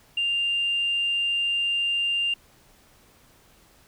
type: tone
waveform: sine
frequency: 2794 Hz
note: F7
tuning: in tune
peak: -21 dBFS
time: 0.17-2.34 s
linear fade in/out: 5 ms
effects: tanh soft clip ceiling -17 dBFS + pink hiss -57 dBFS RMS until 3.87 s